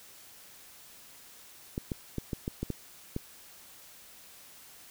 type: clicks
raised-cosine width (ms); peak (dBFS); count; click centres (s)
3; -19; 8; 1.779 / 1.918 / 2.183 / 2.332 / 2.479 / 2.63 / 2.703 / 3.164
effects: white hiss -53 dBFS RMS until 4.9 s